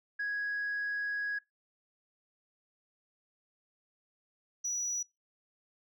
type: tone pair in turn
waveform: sine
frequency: 1661.2 / 5870 Hz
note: G#6 / F#8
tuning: 0 / -15 cents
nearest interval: octave + minor seventh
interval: 2185 cents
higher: second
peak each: -30 / -30 dBFS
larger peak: neither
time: 0.19-1.39 / 4.64-5.03 s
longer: first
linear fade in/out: 10 ms
effects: noise-tail reverb RT60 0.2 s tail -22 dB re dry + tanh soft clip ceiling -29 dBFS